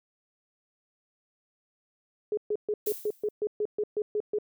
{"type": "tone bursts", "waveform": "sine", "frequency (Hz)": 420.5, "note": "G#4", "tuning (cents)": 22, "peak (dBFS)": -25, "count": 12, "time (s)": [2.32, 4.386], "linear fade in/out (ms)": 2, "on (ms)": 53, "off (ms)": 130}
{"type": "noise with exponential decay", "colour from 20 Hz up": "violet", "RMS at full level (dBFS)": -32, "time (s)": [2.86, 3.31], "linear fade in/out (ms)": 5, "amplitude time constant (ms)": 97}
{"effects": []}